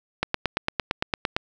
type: click train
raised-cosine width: 0.3 ms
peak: -6 dBFS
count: 11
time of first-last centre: 0.23-1.365 s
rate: 8.81 Hz
effects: none